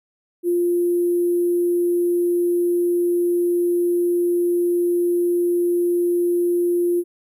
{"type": "tone with sample-and-hold", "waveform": "sine", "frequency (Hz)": 349.2, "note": "F4", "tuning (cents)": 0, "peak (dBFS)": -16, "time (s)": [0.43, 7.04], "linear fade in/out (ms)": 50, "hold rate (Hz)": 11025, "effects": []}